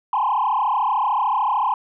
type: tone with frequency modulation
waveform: sine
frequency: 932.3 Hz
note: A#5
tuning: in tune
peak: -16 dBFS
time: 0.13-1.74 s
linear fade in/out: 2 ms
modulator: 33.5 Hz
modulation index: 3.8
effects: tanh soft clip ceiling -13 dBFS